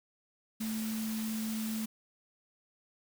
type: tone in noise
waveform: sine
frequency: 220 Hz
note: A3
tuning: in tune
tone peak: -33 dBFS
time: 0.6-1.86 s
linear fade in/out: 10 ms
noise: white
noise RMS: -43 dBFS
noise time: 0.6-1.86 s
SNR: +7 dB
effects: none